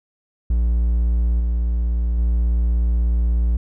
triangle tone with level steps, 58.27 Hz, A#1, in tune, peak -13 / -15 / -13 dBFS, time 0.5-3.57 s, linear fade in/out 5 ms, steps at 1.4 / 2.18 s, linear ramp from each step 5 ms, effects none

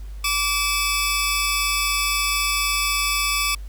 15% pulse tone pair together, 1155.1 / 2593 Hz, D6 / E7, -29 / -29 cents, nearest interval octave + major second, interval 1400 cents, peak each -16 dBFS, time 0.24-3.55 s, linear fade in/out 5 ms, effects added 50 Hz sine -31 dBFS peak until 3.68 s + pink hiss -53 dBFS RMS until 3.68 s

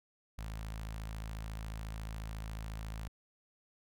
sawtooth tone with notch filter, 54.1 Hz, A1, 29 cents flat, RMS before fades -42 dBFS, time 0.38-3.08 s, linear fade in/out 5 ms, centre 360 Hz, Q 0.74, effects none

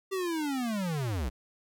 square linear sweep, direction down, 392 to 53.5 Hz, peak -30 dBFS, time 0.11-1.3 s, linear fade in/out 20 ms, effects none

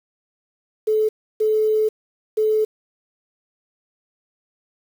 sine tone bursts at uneven times, 432.4 Hz, A4, 30 cents flat, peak -15 dBFS, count 3, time 0.87-1.09 / 1.4-1.89 / 2.37-2.65 s, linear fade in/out 10 ms, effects 7-bit

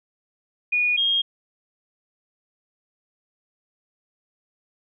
sine tone pair in turn, 2454 / 3243 Hz, D#7 / G#7, -25 / -42 cents, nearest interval perfect fourth, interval 483 cents, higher second, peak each -18 dBFS, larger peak neither, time 0.72-0.97 / 0.97-1.22 s, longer neither, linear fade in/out 10 ms, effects none

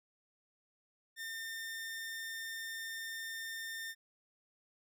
sawtooth tone, 1809 Hz, A6, 48 cents sharp, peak -37 dBFS, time 1.16-3.95 s, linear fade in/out 50 ms, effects none

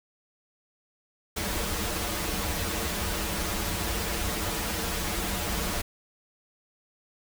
pink noise with comb filter, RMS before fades -30 dBFS, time 1.36-5.82 s, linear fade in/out 10 ms, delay 7.7 ms, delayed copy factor -0.85, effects none

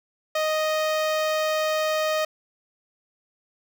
sawtooth tone with notch filter, 622.3 Hz, D#5, in tune, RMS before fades -24 dBFS, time 0.35-2.25 s, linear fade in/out 5 ms, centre 9900 Hz, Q 0.95, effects none

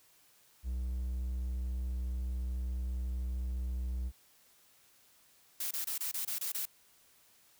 triangle tone with vibrato, 62.3 Hz, B1, 16 cents sharp, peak -31 dBFS, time 0.63-4.12 s, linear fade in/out 50 ms, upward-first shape triangle, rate 14 Hz, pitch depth 8 cents each way
blue noise bursts, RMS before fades -36 dBFS, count 8, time 5.6-6.655 s, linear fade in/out 5 ms, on 110 ms, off 25 ms
effects white hiss -65 dBFS RMS until 7.59 s

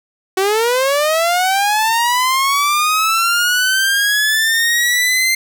sawtooth linear sweep, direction up, 371.9 to 2093 Hz, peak -9 dBFS, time 0.37-5.35 s, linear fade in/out 5 ms, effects none

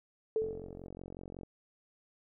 sine tone with exponential decay, 440 Hz, A4, in tune, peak -26 dBFS, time 0.36-0.87 s, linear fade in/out 1 ms, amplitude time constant 110 ms
click train, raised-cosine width 2 ms, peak -32 dBFS, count 47, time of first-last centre 0.42-1.433 s, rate 45.4 Hz
effects none

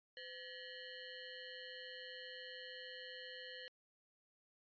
15% pulse ring-modulated tone, 1205 Hz, D6, 44 cents sharp, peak -39 dBFS, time 0.17-3.68 s, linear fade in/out 0 ms, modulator 696 Hz, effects resampled to 11025 Hz

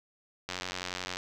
click train, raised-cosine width 0.2 ms, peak -17 dBFS, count 63, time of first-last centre 0.49-1.17 s, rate 91.2 Hz, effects none

